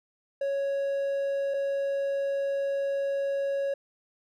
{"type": "tone pair in turn", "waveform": "triangle", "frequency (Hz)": [554.4, 554.4], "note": ["C#5", "C#5"], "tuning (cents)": [0, 0], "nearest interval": "unison", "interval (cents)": 0, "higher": "neither", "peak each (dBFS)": -24, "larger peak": "neither", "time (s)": [[0.41, 1.54], [1.54, 3.74]], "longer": "second", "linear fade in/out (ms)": 5, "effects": []}